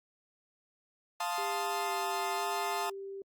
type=chord; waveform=40% pulse; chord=F dominant seventh; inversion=none; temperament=equal; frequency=698.5 / 880 / 1046.5 / 1244.5 Hz; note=F5 / A5 / C6 / Eb6; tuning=0 / 0 / 0 / 0 cents; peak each=-36 / -35 / -39 / -39 dBFS; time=1.2-2.9 s; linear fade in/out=5 ms
type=tone with vibrato; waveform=sine; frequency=396.6 Hz; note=G4; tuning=20 cents sharp; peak=-39 dBFS; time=1.38-3.22 s; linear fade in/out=2 ms; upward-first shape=square; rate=1 Hz; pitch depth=20 cents each way
effects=Opus 48 kbps